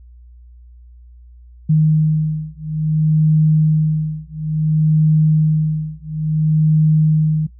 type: beating tone pair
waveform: sine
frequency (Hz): 155 / 155.58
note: D#3 / D#3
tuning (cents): -6 / 0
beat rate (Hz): 0.58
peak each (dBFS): -15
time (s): 1.69-7.47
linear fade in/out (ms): 10
effects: noise-tail reverb RT60 0.1 s tail -18 dB re dry + added 60 Hz sine -39 dBFS peak until 7.59 s